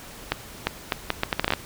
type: accelerating click train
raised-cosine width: 0.3 ms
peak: -5 dBFS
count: 12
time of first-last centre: 0.32-1.536 s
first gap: 350 ms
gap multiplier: 0.72
effects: pink hiss -42 dBFS RMS until 1.65 s